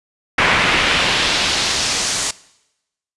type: noise with band-pass filter sweep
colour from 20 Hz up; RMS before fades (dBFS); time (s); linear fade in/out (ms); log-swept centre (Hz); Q
brown; -17; 0.38-2.31; 5; 2000 to 7400; 1.4
effects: noise-tail reverb RT60 0.9 s tail -21 dB re dry + resampled to 24000 Hz